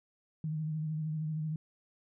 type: tone with vibrato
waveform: sine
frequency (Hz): 155.56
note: D#3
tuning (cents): 0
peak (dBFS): -32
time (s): 0.44-1.56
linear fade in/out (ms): 2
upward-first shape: sine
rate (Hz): 13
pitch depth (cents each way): 38
effects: none